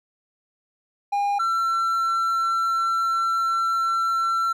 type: tone pair in turn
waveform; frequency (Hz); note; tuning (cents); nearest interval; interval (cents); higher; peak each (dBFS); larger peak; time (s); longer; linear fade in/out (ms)
triangle; 810 / 1348.6; G#5 / E6; -43 / +39; major sixth; 882; second; -18; neither; 1.12-1.39 / 1.39-4.53; second; 10
effects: none